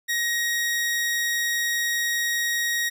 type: tone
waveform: sawtooth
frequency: 1885 Hz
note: A#6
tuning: 19 cents sharp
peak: -19 dBFS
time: 0.08-2.9 s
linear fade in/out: 20 ms
effects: none